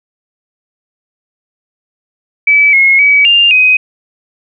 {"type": "tone with pitch steps", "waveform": "sine", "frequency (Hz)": [2298, 2165, 2276, 2799, 2514], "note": ["D7", "C#7", "C#7", "F7", "D#7"], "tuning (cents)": [-38, -41, 45, 3, 17], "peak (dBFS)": -4, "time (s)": [2.47, 3.77], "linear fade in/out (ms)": 5, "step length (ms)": 260, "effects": []}